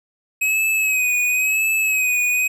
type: tone with vibrato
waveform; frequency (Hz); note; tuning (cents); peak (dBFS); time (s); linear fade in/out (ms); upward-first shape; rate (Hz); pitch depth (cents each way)
square; 2539; D#7; +34; -17; 0.41-2.48; 10; sine; 0.96; 51
effects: none